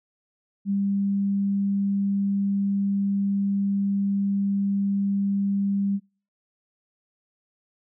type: tone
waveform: sine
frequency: 198.7 Hz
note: G3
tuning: 24 cents sharp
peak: -21 dBFS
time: 0.65-6 s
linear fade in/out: 50 ms
effects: noise-tail reverb RT60 0.4 s tail -26 dB re dry